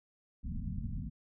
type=low-pass noise; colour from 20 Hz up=pink; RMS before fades=-38 dBFS; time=0.43-1.1 s; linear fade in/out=20 ms; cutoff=250 Hz; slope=96 dB/octave; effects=none